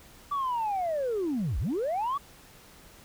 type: linear two-way sweep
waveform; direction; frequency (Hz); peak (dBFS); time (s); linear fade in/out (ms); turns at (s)
sine; down then up; 1166 to 46.25 to 1166; -25; 0.31-2.18; 10; 1.59
effects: tanh soft clip ceiling -24 dBFS + pink hiss -53 dBFS RMS until 3.04 s